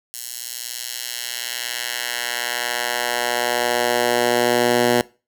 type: tone with high-pass filter sweep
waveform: 10% pulse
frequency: 121 Hz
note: B2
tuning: 35 cents flat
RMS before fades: -22 dBFS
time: 0.14-5.01 s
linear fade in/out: 0 ms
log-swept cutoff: 6900 to 240 Hz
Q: 0.76
effects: noise-tail reverb RT60 0.3 s tail -21 dB re dry